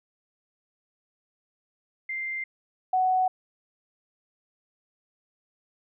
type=tone pair in turn; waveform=sine; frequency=2093 / 744.1 Hz; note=C7 / F#5; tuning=0 / +10 cents; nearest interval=octave + tritone; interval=1790 cents; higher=first; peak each=-29 / -20 dBFS; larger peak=second; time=2.09-2.44 / 2.93-3.28 s; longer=neither; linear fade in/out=5 ms; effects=none